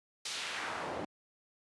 pink noise with band-pass filter sweep, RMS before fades -39 dBFS, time 0.25-1.05 s, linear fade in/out 5 ms, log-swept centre 5100 to 430 Hz, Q 0.97, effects high-pass 80 Hz 12 dB/octave + resampled to 24000 Hz

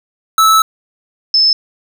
square / sine tone pair in turn, 1308 / 5243 Hz, E6 / E8, -14 / -10 cents, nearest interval 2 octaves, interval 2404 cents, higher second, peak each -7 dBFS, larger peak neither, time 0.38-0.62 / 1.34-1.53 s, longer first, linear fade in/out 2 ms, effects none

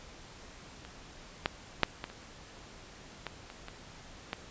clicks, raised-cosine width 0.3 ms, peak -29 / -11 / -6 / -20 / -30 / -20 / -29 / -26 / -17 dBFS, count 9, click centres 0.85 / 1.459 / 1.833 / 2.041 / 2.1 / 3.267 / 3.501 / 3.684 / 4.331 s, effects pink hiss -51 dBFS RMS until 4.5 s + resampled to 16000 Hz

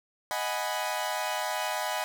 sawtooth chord, G# minor seventh, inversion second, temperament equal, 622.3 / 740 / 830.6 / 987.8 Hz, D#5 / F#5 / G#5 / B5, 0 / 0 / 0 / 0 cents, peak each -31 dBFS, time 0.31-2.04 s, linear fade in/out 0 ms, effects none

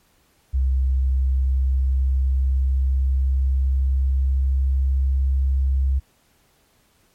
sine tone with pitch glide, 65.41 to 66.86 Hz, C2 to C2, 0 to +38 cents, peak -16 dBFS, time 0.53-6 s, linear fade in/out 20 ms, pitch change +38 cents, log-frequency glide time 0.8-5.39 s, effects pink hiss -61 dBFS RMS until 7.14 s + MP3 64 kbps

